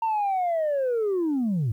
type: linear sweep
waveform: sine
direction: down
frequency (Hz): 916 to 100.2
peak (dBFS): -20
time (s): 0.02-1.72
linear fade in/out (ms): 5
effects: tanh soft clip ceiling -20 dBFS + 10-bit